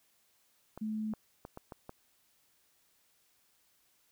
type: clicks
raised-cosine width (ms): 1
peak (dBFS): -30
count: 6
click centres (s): 0.776 / 1.137 / 1.451 / 1.574 / 1.722 / 1.894
type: tone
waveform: sine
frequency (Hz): 216.3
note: A3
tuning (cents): -29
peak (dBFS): -33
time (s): 0.81-1.14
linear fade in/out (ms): 10
effects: white hiss -71 dBFS RMS until 4.11 s